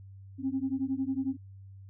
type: beating tone pair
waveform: sine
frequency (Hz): 261.6 / 272.6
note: C4 / C#4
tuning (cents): 0 / -29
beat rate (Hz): 11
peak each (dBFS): -31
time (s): 0.38-1.37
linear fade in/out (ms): 50
effects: tanh soft clip ceiling -21 dBFS + added 97 Hz sine -46 dBFS peak until 1.89 s